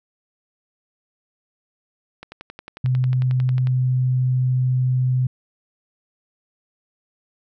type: click train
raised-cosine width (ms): 0.3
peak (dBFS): -20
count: 17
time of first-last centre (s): 2.23-3.671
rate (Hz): 11.1
type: tone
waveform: sine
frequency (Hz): 127.6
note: C3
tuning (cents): -43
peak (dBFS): -16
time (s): 2.84-5.27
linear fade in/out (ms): 5
effects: none